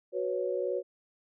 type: chord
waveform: sine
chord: F# suspended fourth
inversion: none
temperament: just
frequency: 370 / 493.3 / 555 Hz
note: F#4 / B4 / C#5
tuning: 0 / -2 / +2 cents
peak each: -33 dBFS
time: 0.12-0.83 s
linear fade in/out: 50 ms
effects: none